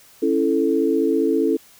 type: chord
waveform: sine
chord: A major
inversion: first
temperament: just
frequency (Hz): 275 / 330 / 440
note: C#4 / E4 / A4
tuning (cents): -14 / +2 / 0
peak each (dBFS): -21 / -20 / -20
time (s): 0.22-1.57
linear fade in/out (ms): 10
effects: white hiss -50 dBFS RMS until 1.79 s